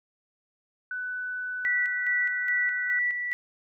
sine tone, 1495 Hz, F#6, 17 cents sharp, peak -30 dBFS, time 0.91-2.99 s, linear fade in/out 2 ms
sine tone with tremolo, 1957 Hz, B6, 16 cents flat, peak -23 dBFS, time 1.65-3.33 s, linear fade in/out 0 ms, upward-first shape square, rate 2.4 Hz, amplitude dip 45%
effects none

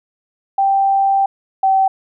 sine tone pair in turn, 784 / 770.1 Hz, G5 / G5, 0 / -31 cents, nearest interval unison, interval 31 cents, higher first, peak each -11 / -10 dBFS, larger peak second, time 0.58-1.26 / 1.63-1.88 s, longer first, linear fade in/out 5 ms, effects none

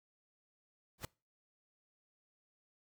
pink noise with exponential growth, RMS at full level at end -37 dBFS, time 0.98-1.05 s, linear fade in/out 2 ms, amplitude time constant 15 ms, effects noise-tail reverb RT60 0.3 s tail -24 dB re dry

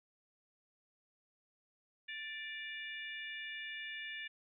harmonic tone with a mistuned harmonic, 588 Hz, D5, 2 cents sharp, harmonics 3 / 4 / 5 / 6, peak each -45 / -47 / -49 / -51 dBFS, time 2.08-4.28 s, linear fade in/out 10 ms, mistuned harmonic 5, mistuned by -38 cents, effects none

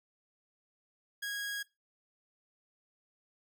sawtooth tone, 1646 Hz, G#6, 16 cents flat, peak -32 dBFS, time 1.22-1.63 s, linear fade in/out 10 ms, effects noise-tail reverb RT60 0.2 s tail -18 dB re dry

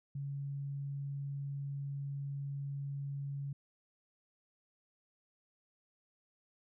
sine tone, 140.1 Hz, C#3, 19 cents sharp, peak -37 dBFS, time 0.15-3.53 s, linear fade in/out 5 ms, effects none

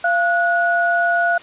sine tone pair together, 690 / 1462.1 Hz, F5 / F#6, -21 / -21 cents, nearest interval octave + minor second, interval 1300 cents, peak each -17 dBFS, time 0.04-1.38 s, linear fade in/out 5 ms, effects white hiss -40 dBFS RMS until 1.42 s + resampled to 8000 Hz

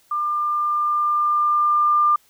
sine tone with level ramp, 1197 Hz, D6, 33 cents sharp, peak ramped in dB -20 to -13 dBFS, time 0.11-2.16 s, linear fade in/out 5 ms, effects white hiss -58 dBFS RMS until 2.29 s

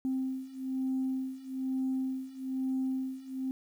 sine beating tone pair, 261.6 / 262.7 Hz, C4 / C4, 0 / +7 cents, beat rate 1.1 Hz, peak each -34 / -32 dBFS, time 0.05-3.51 s, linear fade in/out 0 ms, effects tanh soft clip ceiling -25 dBFS + 10-bit

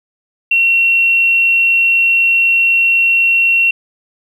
triangle tone with tanh clipping, 2728 Hz, F7, 41 cents flat, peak -8 dBFS, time 0.51-3.71 s, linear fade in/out 5 ms, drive 2 dB, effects none

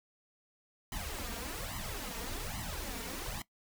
pink noise with flanger, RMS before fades -40 dBFS, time 0.92-3.42 s, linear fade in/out 2 ms, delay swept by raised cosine 0.98 to 4.38 ms, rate 1.2 Hz, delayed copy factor +1, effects noise-tail reverb RT60 0.1 s tail -19 dB re dry

